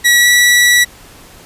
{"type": "tone with pitch glide", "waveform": "sawtooth", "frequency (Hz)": [1929, 1946.9], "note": ["B6", "B6"], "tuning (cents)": [-41, -25], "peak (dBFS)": -3, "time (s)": [0.04, 0.85], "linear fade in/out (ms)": 20, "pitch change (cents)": 16, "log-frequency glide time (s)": [0.2, 0.27], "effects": ["pink hiss -39 dBFS RMS until 1.45 s", "resampled to 32000 Hz"]}